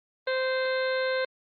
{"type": "harmonic tone", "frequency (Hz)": 520, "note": "C5", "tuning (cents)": -11, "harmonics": [1, 2, 3, 4, 5, 6, 7, 8], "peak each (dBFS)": [-26, -37, -32, -37, -45, -50, -41, -40], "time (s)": [0.27, 1.25], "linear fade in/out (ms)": 5, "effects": ["Opus 24 kbps"]}